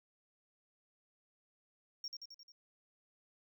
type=tone with echo; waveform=triangle; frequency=5550 Hz; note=F8; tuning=12 cents flat; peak=-37 dBFS; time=2.04-2.08 s; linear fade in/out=2 ms; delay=88 ms; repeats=5; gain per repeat=-4 dB; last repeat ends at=2.52 s; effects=tanh soft clip ceiling -36 dBFS